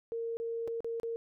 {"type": "tone with dropouts", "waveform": "sine", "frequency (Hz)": 460.6, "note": "A#4", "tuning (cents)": -21, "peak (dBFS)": -33, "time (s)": [0.12, 1.16], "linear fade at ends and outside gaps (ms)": 0, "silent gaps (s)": [[0.37, 0.4], [0.676, 0.68], [0.805, 0.845], [0.999, 1.032]], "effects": []}